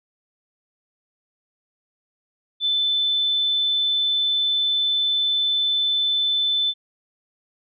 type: tone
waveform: sine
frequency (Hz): 3520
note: A7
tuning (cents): 0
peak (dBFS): -18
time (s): 2.6-6.74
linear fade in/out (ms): 50
effects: none